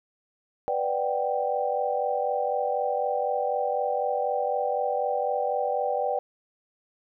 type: chord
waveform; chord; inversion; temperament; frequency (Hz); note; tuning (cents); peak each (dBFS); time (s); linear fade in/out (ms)
sine; G major seventh; first; equal; 493.9 / 587.3 / 740 / 784; B4 / D5 / F#5 / G5; 0 / 0 / 0 / 0; -29 / -29 / -33 / -28; 0.68-6.19; 0
effects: none